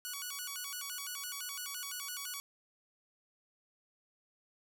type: tone with vibrato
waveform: 5% pulse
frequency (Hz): 1287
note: E6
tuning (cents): -42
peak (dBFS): -28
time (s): 0.05-2.4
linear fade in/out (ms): 0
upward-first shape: square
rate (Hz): 5.9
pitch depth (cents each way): 230
effects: none